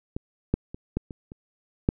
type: clicks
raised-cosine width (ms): 3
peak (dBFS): -17 / -8 / -23 / -12 / -24 / -28 / -7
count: 7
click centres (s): 0.165 / 0.54 / 0.745 / 0.97 / 1.108 / 1.319 / 1.889
effects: none